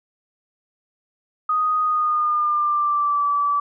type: tone with pitch glide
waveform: sine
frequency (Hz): 1244.5 to 1154.5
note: D#6 to D6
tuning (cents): 0 to -30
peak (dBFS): -17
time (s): 1.49-3.6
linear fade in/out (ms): 5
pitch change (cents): -130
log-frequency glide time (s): 1.82-3.26
effects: none